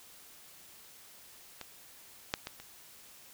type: clicks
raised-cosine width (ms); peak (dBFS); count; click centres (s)
0.2; -24 / -12 / -21 / -29; 4; 1.613 / 2.339 / 2.471 / 2.6
effects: white hiss -55 dBFS RMS until 3.33 s